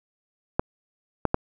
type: clicks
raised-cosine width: 1 ms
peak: -6 dBFS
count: 3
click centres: 0.595 / 1.253 / 1.344 s
effects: none